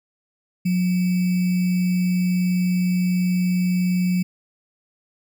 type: tone with sample-and-hold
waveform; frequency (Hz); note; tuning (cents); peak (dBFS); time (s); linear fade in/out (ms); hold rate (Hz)
sine; 180.7; F#3; -41; -17; 0.65-4.23; 10; 2450
effects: none